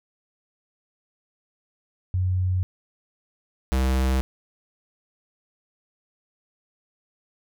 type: tone pair in turn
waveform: sine / square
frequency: 92 / 65.24 Hz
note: F#2 / C2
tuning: -9 / -4 cents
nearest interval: tritone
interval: 595 cents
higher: first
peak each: -20 dBFS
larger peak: neither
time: 2.14-2.63 / 3.72-4.21 s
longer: neither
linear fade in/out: 0 ms
effects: none